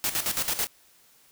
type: noise with tremolo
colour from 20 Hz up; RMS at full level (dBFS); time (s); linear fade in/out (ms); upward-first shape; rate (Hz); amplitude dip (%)
white; -26; 0.04-0.67; 0; square; 9.1; 70
effects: white hiss -59 dBFS RMS until 1.31 s